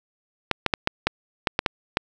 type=clicks; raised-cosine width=0.3 ms; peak=-3 dBFS; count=9; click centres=0.513 / 0.663 / 0.738 / 0.874 / 1.07 / 1.472 / 1.591 / 1.662 / 1.971 s; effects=none